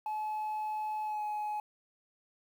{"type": "tone with pitch glide", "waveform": "sine", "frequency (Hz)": [857, 843.7], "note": ["A5", "G#5"], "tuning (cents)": [-46, 27], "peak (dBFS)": -30, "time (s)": [0.06, 1.6], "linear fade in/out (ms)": 2, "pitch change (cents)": -27, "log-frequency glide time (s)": [1.04, 1.22], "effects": ["tanh soft clip ceiling -32 dBFS", "10-bit"]}